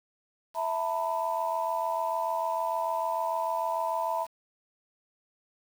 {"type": "chord", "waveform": "sine", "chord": "E suspended fourth", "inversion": "none", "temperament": "equal with one note detuned", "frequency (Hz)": [659.3, 901.1, 987.8], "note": ["E5", "A5", "B5"], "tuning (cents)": [0, 41, 0], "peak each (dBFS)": -31, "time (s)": [0.54, 4.27], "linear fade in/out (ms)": 50, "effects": ["tanh soft clip ceiling -17 dBFS", "8-bit"]}